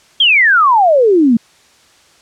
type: exponential sweep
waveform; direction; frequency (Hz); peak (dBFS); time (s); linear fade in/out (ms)
sine; down; 3321 to 217.5; -6; 0.2-1.37; 5
effects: white hiss -48 dBFS RMS until 2.21 s + low-pass 7000 Hz 12 dB/octave